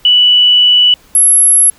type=tone pair in turn; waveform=sine; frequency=2960 / 11175 Hz; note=F#7 / F9; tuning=0 / 0 cents; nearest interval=octave + major seventh; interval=2300 cents; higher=second; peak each=-4 dBFS; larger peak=neither; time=0.05-0.94 / 1.15-1.7 s; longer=first; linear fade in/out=2 ms; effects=pink hiss -45 dBFS RMS until 1.78 s